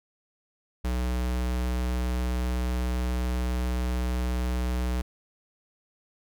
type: tone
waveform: square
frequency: 61.74 Hz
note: B1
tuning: in tune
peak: -26 dBFS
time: 0.84-5.02 s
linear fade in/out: 10 ms
effects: none